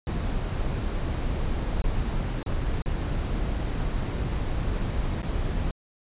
brown noise with dropouts, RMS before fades -27 dBFS, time 0.07-5.71 s, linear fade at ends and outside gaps 1 ms, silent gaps 1.819-1.84 / 2.43-2.462 / 2.82-2.859 / 5.219-5.229 s, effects resampled to 8000 Hz

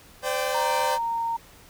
sawtooth chord, C suspended second, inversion none, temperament equal with one note detuned, 514 / 587.3 / 784 Hz, C5 / D5 / G5, -31 / 0 / 0 cents, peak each -24 / -25 / -27 dBFS, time 0.22-0.99 s, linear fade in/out 50 ms
sine tone with pitch glide, 932.3 to 921.6 Hz, A#5 to A#5, 0 to -20 cents, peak -24 dBFS, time 0.54-1.37 s, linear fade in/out 10 ms, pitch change -20 cents, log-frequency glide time 0.69-1.26 s
effects pink hiss -51 dBFS RMS until 1.69 s

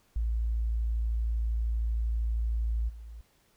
sine tone with level steps, 56.4 Hz, A1, 44 cents sharp, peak -26 / -41 dBFS, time 0.16-3.21 s, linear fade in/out 0 ms, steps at 2.88 s, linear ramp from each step 20 ms, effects pink hiss -67 dBFS RMS until 3.56 s

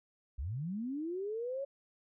sine linear sweep, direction up, 54.5 to 563 Hz, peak -35 dBFS, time 0.38-1.65 s, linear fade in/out 10 ms, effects none

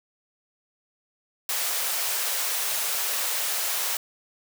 white high-pass noise, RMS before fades -27 dBFS, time 1.49-3.97 s, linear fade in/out 2 ms, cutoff 480 Hz, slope 24 dB/octave, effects none

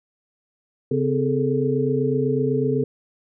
sine tone cluster, 136.5 / 255.7 / 416.9 / 444.9 Hz, C#3 / C4 / G#4 / A4, -26 / -40 / +7 / +19 cents, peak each -24 dBFS, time 0.91-2.84 s, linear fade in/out 5 ms, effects none

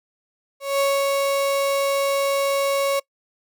35% pulse tone with ADSR envelope, 554.4 Hz, C#5, in tune, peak -15 dBFS, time 0.6-3 s, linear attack 200 ms, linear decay 230 ms, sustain -2 dB, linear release 11 ms, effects noise-tail reverb RT60 0.1 s tail -24 dB re dry

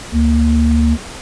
sine tone pair together, 72.93 / 231.7 Hz, D2 / A#3, -12 / -10 cents, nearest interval octave + minor sixth, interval 2002 cents, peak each -12 dBFS, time 0.12-0.98 s, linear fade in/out 50 ms, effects pink hiss -31 dBFS RMS until 1.21 s + resampled to 22050 Hz

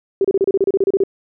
sine tone bursts, 389.8 Hz, G4, 10 cents flat, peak -11 dBFS, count 13, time 0.21-1.037 s, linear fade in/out 2 ms, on 35 ms, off 31 ms, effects none

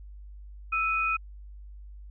sine tone pair together, 1318.5 / 2489 Hz, E6 / D#7, 0 / 0 cents, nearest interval major seventh, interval 1100 cents, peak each -27 dBFS, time 0.72-1.17 s, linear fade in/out 10 ms, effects added 50 Hz sine -42 dBFS peak until 2.1 s

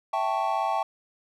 triangle chord, A dominant seventh, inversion second, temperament equal, 659.3 / 784 / 880 / 1108.7 Hz, E5 / G5 / A5 / C#6, 0 / 0 / 0 / 0 cents, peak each -29 / -26 / -27 / -29 dBFS, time 0.13-0.83 s, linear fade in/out 5 ms, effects none

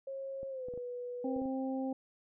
sine tone with pitch glide, 541 to 490.4 Hz, C#5 to B4, -42 to -12 cents, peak -38 dBFS, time 0.07-1.41 s, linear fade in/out 5 ms, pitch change -170 cents, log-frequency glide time 0.49-0.72 s
clicks, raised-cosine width 2 ms, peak -36 dBFS, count 7, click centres 0.431 / 0.685 / 0.738 / 0.776 / 1.364 / 1.418 / 1.457 s
harmonic tone, 264.1 Hz, C4, 16 cents sharp, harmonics 1 / 2 / 3, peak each -34 / -40 / -44 dBFS, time 1.24-1.93 s, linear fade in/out 5 ms
effects none

